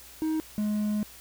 triangle tone pair in turn, 314.9 / 210.2 Hz, D#4 / G#3, +21 / +21 cents, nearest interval perfect fifth, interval 700 cents, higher first, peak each -23 dBFS, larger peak neither, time 0.22-0.4 / 0.58-1.03 s, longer second, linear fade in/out 0 ms, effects added 60 Hz sine -57 dBFS peak until 1.2 s + white hiss -49 dBFS RMS until 1.2 s

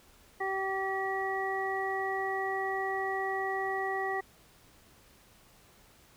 harmonic tone, 385.3 Hz, G4, 30 cents flat, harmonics 1 / 2 / 3 / 5, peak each -35 / -34 / -40 / -35 dBFS, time 0.4-4.21 s, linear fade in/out 10 ms, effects pink hiss -60 dBFS RMS until 6.16 s

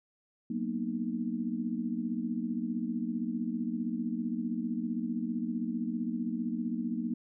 sine chord, B major seventh, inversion second, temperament just, 185.21 / 231.5 / 246.9 / 308.7 Hz, F#3 / A#3 / B3 / D#4, +2 / -12 / 0 / -14 cents, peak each -39 / -33 / -37 / -39 dBFS, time 0.5-7.14 s, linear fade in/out 5 ms, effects none

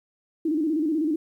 sine tone with vibrato, 311.1 Hz, D#4, in tune, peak -21 dBFS, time 0.45-1.16 s, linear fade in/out 5 ms, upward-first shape square, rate 16 Hz, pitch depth 87 cents each way, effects 10-bit

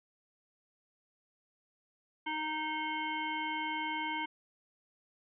harmonic tone, 310 Hz, D#4, 6 cents flat, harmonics 1 / 3 / 5 / 7 / 9 / 10, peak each -42 / -36 / -44 / -39 / -53 / -44 dBFS, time 2.26-4.26 s, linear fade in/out 10 ms, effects none

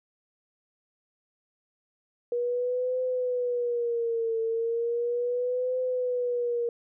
sine tone with vibrato, 479.2 Hz, A#4, 48 cents sharp, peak -25 dBFS, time 2.32-6.69 s, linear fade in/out 2 ms, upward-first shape triangle, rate 0.36 Hz, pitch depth 110 cents each way, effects none

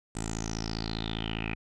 10% pulse tone with low-pass filter sweep, 55 Hz, A1, in tune, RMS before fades -34 dBFS, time 0.15-1.55 s, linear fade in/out 5 ms, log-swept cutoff 8200 to 2400 Hz, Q 8.5, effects none

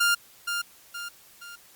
sawtooth tone with echo, 1400 Hz, F6, 4 cents sharp, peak -16 dBFS, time 0-0.15 s, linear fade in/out 10 ms, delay 470 ms, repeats 3, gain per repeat -7 dB, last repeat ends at 1.56 s, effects white hiss -54 dBFS RMS until 1.75 s + Opus 48 kbps

